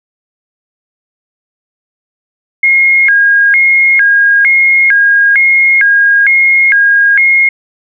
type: tone with vibrato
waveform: sine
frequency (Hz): 1871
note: A#6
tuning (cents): +6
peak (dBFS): -4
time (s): 2.63-7.49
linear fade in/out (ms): 5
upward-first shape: square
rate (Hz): 1.1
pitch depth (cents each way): 240
effects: none